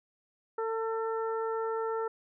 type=harmonic tone; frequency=448.6 Hz; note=A4; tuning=34 cents sharp; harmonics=1 / 2 / 3 / 4; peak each=-31 / -37 / -38 / -50 dBFS; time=0.58-2.08 s; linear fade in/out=5 ms; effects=none